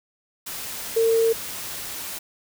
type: tone in noise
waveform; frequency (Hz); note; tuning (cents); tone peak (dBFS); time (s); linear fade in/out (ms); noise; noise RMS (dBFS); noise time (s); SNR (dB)
sine; 453.9; A#4; -46; -16; 0.96-1.33; 10; white; -33; 0.46-2.19; +14
effects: none